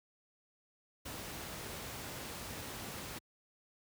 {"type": "noise", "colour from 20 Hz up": "pink", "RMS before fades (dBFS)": -44, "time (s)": [1.05, 3.19], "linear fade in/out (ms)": 10, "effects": ["high-pass 60 Hz 12 dB/octave"]}